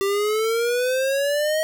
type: exponential sweep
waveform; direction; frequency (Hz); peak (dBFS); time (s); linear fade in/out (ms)
square; up; 390 to 635; -20; 0.01-1.63; 0
effects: none